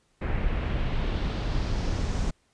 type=noise with low-pass filter sweep; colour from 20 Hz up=brown; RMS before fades=-27 dBFS; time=0.21-2.31 s; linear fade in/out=10 ms; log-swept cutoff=2100 to 7200 Hz; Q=1.8; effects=pink hiss -68 dBFS RMS until 2.53 s + resampled to 22050 Hz